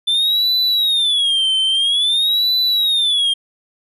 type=tone with vibrato; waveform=triangle; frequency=3513 Hz; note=A7; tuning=3 cents flat; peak=-12 dBFS; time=0.07-3.34 s; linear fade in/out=10 ms; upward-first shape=sine; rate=0.5 Hz; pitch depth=220 cents each way; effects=resampled to 32000 Hz